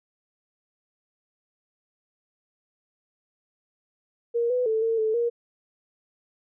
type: tone with pitch steps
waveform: sine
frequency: 470 / 498.5 / 441.2 / 453.4 / 437.4 / 471.9 Hz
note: A#4 / B4 / A4 / A#4 / A4 / A#4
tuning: +14 / +16 / +5 / -48 / -10 / +21 cents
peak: -21 dBFS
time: 4.34-5.3 s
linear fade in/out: 20 ms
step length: 160 ms
effects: none